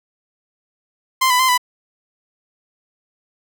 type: tone with pitch steps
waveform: sawtooth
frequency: 1043 / 996 / 1038 / 993 Hz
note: C6 / B5 / C6 / B5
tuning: -6 / +14 / -14 / +9 cents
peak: -9 dBFS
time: 1.21-1.578 s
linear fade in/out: 10 ms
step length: 92 ms
effects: none